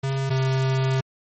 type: tone pair in turn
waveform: square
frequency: 135.2 / 132.42 Hz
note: C#3 / C3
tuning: -43 / +21 cents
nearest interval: unison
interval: 36 cents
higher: first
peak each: -23 / -20 dBFS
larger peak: second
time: 0.03-0.3 / 0.3-1.01 s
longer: second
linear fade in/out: 10 ms
effects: low-pass 8000 Hz 12 dB/octave + MP3 32 kbps